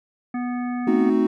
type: harmonic tone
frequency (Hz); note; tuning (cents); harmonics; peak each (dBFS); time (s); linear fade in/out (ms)
245.8; B3; -8; 1 / 3 / 5 / 7 / 9; -24 / -34 / -38 / -41 / -43; 0.34-1.1; 5
type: chord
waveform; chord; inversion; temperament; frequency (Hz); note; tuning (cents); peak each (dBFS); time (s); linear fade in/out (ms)
triangle; A diminished seventh; none; equal with one note detuned; 222.3 / 261.6 / 311.1 / 370; A3 / C4 / Eb4 / Gb4; +18 / 0 / 0 / 0; -20; 0.87-1.27; 5
effects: none